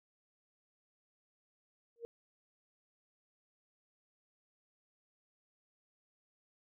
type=tone with exponential growth; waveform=sine; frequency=466.2 Hz; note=A#4; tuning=in tune; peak=-36 dBFS; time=1.96-2.05 s; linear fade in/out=0 ms; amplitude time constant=18 ms; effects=none